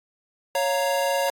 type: chord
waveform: square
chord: Bb minor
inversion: first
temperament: equal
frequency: 554.4 / 698.5 / 932.3 Hz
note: Db5 / F5 / Bb5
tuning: 0 / 0 / 0 cents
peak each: -24 / -29 / -28 dBFS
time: 0.55-1.3 s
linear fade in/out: 2 ms
effects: AAC 64 kbps